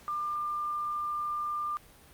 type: tone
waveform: sine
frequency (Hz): 1196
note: D6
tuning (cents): +31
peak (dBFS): -30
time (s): 0.08-1.77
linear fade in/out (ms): 0
effects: pink hiss -56 dBFS RMS until 2.13 s + Opus 48 kbps